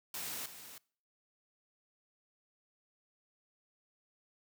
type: noise with echo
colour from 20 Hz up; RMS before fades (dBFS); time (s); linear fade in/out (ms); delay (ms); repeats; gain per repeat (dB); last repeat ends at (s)
white; -41; 0.14-0.46; 2; 320; 1; -10; 0.78
effects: noise-tail reverb RT60 0.5 s tail -24 dB re dry + high-pass 80 Hz 12 dB/octave